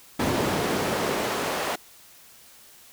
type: noise with high-pass filter sweep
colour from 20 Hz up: brown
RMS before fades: -26 dBFS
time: 0.19-1.76 s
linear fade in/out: 10 ms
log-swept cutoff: 200 to 590 Hz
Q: 0.78
effects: white hiss -51 dBFS RMS until 2.92 s